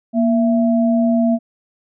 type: tone pair together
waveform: sine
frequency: 235.6 / 666.4 Hz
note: A#3 / E5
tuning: +19 / +19 cents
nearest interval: octave + tritone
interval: 1800 cents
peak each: -13 / -19 dBFS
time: 0.13-1.39 s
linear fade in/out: 50 ms
effects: none